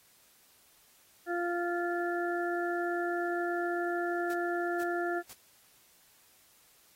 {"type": "harmonic tone", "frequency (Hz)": 347.7, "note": "F4", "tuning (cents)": -8, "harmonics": [1, 2, 4, 5], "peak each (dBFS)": [-32, -35, -38, -39], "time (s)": [1.26, 5.23], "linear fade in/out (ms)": 50}
{"type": "noise bursts", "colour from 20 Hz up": "white", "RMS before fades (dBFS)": -48, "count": 3, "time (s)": [4.3, 5.331], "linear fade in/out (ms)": 0, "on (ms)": 37, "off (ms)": 460}
{"effects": ["white hiss -63 dBFS RMS until 6.95 s", "AAC 48 kbps"]}